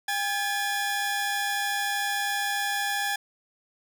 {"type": "tone pair together", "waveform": "sawtooth", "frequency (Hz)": [806.5, 1713], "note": ["G5", "A6"], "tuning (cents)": [49, -47], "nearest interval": "octave + minor second", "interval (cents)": 1304, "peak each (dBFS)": -25, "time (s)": [0.08, 3.16], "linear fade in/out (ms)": 5, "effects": []}